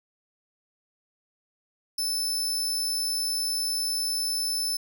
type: tone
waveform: sawtooth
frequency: 5270 Hz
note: E8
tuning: 1 cent flat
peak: -23 dBFS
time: 1.98-4.77 s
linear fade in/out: 5 ms
effects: none